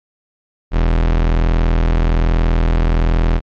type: tone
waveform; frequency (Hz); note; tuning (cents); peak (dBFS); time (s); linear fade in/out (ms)
40% pulse; 41.2; E1; 0; -10; 0.71-3.41; 50
effects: low-pass 3000 Hz 12 dB/octave + MP3 48 kbps